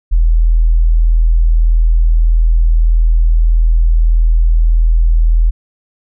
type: tone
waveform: sine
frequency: 40.82 Hz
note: E1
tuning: 16 cents flat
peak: -6 dBFS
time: 0.11-5.51 s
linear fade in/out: 20 ms
effects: none